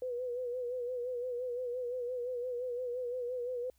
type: tone with vibrato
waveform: sine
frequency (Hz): 493.9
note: B4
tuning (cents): 0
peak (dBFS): -34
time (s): 0.02-3.7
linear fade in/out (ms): 2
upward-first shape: sine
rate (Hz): 5.8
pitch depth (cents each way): 58
effects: added 64 Hz sine -69 dBFS peak until 3.78 s + white hiss -75 dBFS RMS until 3.78 s